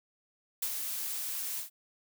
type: noise with ADSR envelope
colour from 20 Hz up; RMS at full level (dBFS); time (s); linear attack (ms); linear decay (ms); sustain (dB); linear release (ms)
blue; -31; 0.62-1.7; 7; 61; -5; 120
effects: none